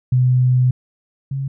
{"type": "tone pair in turn", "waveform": "sine", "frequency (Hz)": [126.5, 136.25], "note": ["B2", "C#3"], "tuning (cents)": [42, -29], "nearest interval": "minor second", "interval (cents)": 129, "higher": "second", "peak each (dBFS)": [-11, -20], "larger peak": "first", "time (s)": [[0.12, 0.71], [1.31, 1.48]], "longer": "first", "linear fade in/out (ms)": 5, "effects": []}